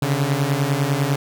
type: beating tone pair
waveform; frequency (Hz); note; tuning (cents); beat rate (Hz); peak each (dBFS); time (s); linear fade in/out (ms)
sawtooth; 135.3 / 145.3; C#3 / D3; -42 / -18; 10; -17; 0.02-1.16; 5
effects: none